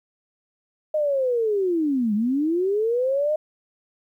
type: linear two-way sweep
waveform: sine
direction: down then up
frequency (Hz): 622.3 to 201.2 to 622.3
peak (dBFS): -19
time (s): 0.94-3.36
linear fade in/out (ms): 5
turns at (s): 2.14
effects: 10-bit